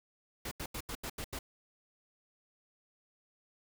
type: noise bursts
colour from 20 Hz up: pink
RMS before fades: -40 dBFS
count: 7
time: 0.45-1.39 s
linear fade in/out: 5 ms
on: 64 ms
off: 82 ms
effects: none